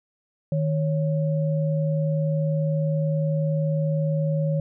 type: tone pair together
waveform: sine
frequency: 155.2 / 553.1 Hz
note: D#3 / C#5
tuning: -4 / -4 cents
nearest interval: octave + minor seventh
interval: 2200 cents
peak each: -21 / -28 dBFS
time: 0.52-4.6 s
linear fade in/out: 2 ms
effects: none